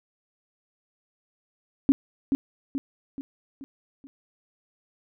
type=tone with echo; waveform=sine; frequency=273.7 Hz; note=C#4; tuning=22 cents flat; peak=-13 dBFS; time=1.89-1.92 s; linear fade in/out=0 ms; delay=430 ms; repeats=5; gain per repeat=-6 dB; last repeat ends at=4.07 s; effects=none